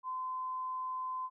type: tone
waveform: sine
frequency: 1027 Hz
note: C6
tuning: 33 cents flat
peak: -35 dBFS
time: 0.03-1.3 s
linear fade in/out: 50 ms
effects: none